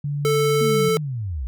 sine tone with pitch glide, 144.3 to 143.3 Hz, D3 to D3, -30 to -42 cents, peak -22 dBFS, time 0.04-0.89 s, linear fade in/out 5 ms, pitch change -12 cents, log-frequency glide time 0.3-0.74 s
square tone, 440 Hz, A4, in tune, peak -18 dBFS, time 0.25-0.97 s, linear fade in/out 0 ms
sine linear sweep, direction down, 236.1 to 55 Hz, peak -24 dBFS, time 0.61-1.47 s, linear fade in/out 0 ms
effects none

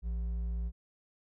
triangle tone with hard clipping, 57.5 Hz, A#1, 23 cents flat, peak -33 dBFS, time 0.02-0.72 s, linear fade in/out 50 ms, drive 8 dB, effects none

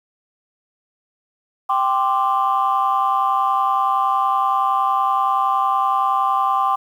sine chord, G suspended fourth, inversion none, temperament just, 784 / 1045.3 / 1176 Hz, G5 / C6 / D6, 0 / -2 / +2 cents, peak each -19 dBFS, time 1.69-6.76 s, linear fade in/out 10 ms, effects tanh soft clip ceiling -8 dBFS + 8-bit

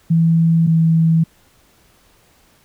sine tone pair in turn, 164.81 / 163.01 Hz, E3 / E3, 0 / -19 cents, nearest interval unison, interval 19 cents, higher first, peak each -10 dBFS, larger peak neither, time 0.1-0.67 / 0.67-1.24 s, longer neither, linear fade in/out 10 ms, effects pink hiss -54 dBFS RMS until 2.64 s

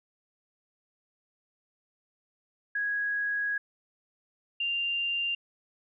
sine tone pair in turn, 1658 / 2788 Hz, G#6 / F7, -3 / -4 cents, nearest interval major sixth, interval 899 cents, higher second, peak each -27 dBFS, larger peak neither, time 2.75-3.58 / 4.6-5.35 s, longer first, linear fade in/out 5 ms, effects none

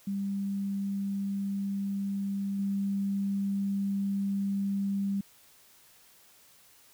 sine tone with level steps, 198 Hz, G3, 18 cents sharp, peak -29 / -27 dBFS, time 0.07-5.21 s, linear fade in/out 5 ms, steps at 2.59 s, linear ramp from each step 2 ms, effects white hiss -59 dBFS RMS until 6.93 s

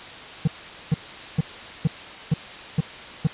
triangle tone bursts, 156.6 Hz, D#3, 11 cents sharp, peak -13 dBFS, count 7, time 0.45-3.272 s, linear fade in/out 5 ms, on 26 ms, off 440 ms, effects white hiss -38 dBFS RMS until 3.33 s + resampled to 8000 Hz

